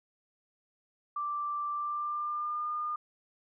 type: tone with pitch glide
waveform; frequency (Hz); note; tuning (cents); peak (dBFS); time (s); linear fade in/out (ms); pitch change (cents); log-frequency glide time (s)
sine; 1174.7 to 1213.3; D6 to D#6; 0 to -44; -31; 1.16-2.96; 5; +56; 1.72-2.71
effects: none